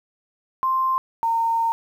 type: tone pair in turn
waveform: sine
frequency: 1050 / 915.8 Hz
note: C6 / A#5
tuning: +6 / -31 cents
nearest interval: major second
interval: 237 cents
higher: first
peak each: -18 dBFS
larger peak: neither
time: 0.63-0.98 / 1.23-1.72 s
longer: second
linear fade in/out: 0 ms
effects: 8-bit